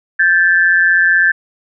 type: tone pair together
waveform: sine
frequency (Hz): 1568 / 1743.8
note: G6 / A6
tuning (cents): 0 / -16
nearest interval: major second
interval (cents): 184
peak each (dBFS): -11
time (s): 0.19-1.32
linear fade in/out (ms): 10
effects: none